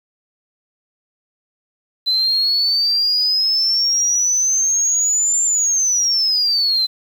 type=exponential two-way sweep; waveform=sine; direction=up then down; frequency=4034 to 7300 to 4034 Hz; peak=-13 dBFS; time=2.06-6.87 s; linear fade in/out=20 ms; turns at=5.43 s; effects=tanh soft clip ceiling -9 dBFS + 7-bit